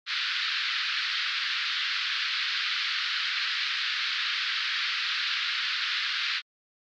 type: band-pass noise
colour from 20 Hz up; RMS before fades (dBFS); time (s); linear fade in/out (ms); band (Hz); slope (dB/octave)
white; -29; 0.06-6.42; 50; 1300 to 4500; 48
effects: MP3 96 kbps